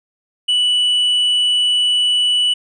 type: tone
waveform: triangle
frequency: 2960 Hz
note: F#7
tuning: in tune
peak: -11 dBFS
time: 0.48-2.54 s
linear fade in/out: 10 ms
effects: resampled to 24000 Hz